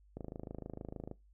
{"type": "click train", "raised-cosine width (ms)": 2, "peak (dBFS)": -29, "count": 26, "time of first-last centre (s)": [0.17, 1.113], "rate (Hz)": 26.5, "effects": ["noise-tail reverb RT60 0.2 s tail -20 dB re dry", "added 50 Hz sine -61 dBFS peak until 1.33 s"]}